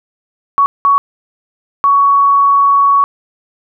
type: tone bursts at uneven times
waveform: sine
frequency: 1120 Hz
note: C#6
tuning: 18 cents sharp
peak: -6 dBFS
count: 3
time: 0.58-0.66 / 0.85-0.98 / 1.84-3.04 s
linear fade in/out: 0 ms
effects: none